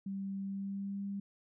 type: tone with pitch glide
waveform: sine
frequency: 195.4 to 199.05 Hz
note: G3 to G3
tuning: -5 to +27 cents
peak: -36 dBFS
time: 0.06-1.2 s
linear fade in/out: 5 ms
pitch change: +32 cents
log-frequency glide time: 0.4-1.04 s
effects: none